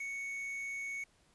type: tone with quantisation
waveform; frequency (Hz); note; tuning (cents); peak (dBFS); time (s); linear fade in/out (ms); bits
triangle; 2221; C#7; +3; -36; 0-1.04; 5; 9
effects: pink hiss -69 dBFS RMS until 1.34 s + resampled to 24000 Hz